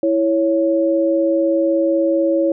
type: tone pair together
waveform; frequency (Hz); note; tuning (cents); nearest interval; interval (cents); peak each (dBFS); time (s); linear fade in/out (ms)
sine; 329.6 / 554.4; E4 / C#5; 0 / 0; major sixth; 900; -16 / -16; 0.03-2.52; 2
effects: none